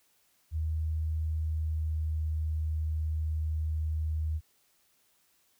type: tone with pitch glide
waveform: sine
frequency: 78.8 to 78.12 Hz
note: D#2 to D#2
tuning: +23 to +8 cents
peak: -28 dBFS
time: 0.51-4.41 s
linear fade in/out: 50 ms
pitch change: -15 cents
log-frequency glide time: 1.24-2.17 s
effects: white hiss -69 dBFS RMS until 5.59 s